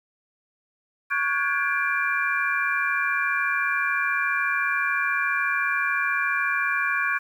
sine tone cluster, 1118 / 1450 / 1604 / 1684 / 2369 Hz, C#6 / F#6 / G6 / G#6 / D7, +14 / -35 / +39 / +24 / +14 cents, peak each -28 dBFS, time 1.1-7.19 s, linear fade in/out 20 ms, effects 9-bit

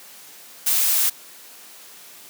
blue noise, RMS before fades -19 dBFS, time 0.66-1.1 s, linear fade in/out 10 ms, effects white hiss -44 dBFS RMS until 2.29 s + high-pass 200 Hz 12 dB/octave

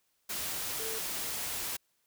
sine tone in noise, 445.1 Hz, A4, 20 cents sharp, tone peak -40 dBFS, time 0.79-0.99 s, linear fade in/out 10 ms, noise white, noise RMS -36 dBFS, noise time 0.29-1.77 s, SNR -7 dB, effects white hiss -75 dBFS RMS until 2.06 s

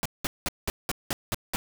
pink noise bursts, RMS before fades -28 dBFS, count 8, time 0.03-1.56 s, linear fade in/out 0 ms, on 25 ms, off 190 ms, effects none

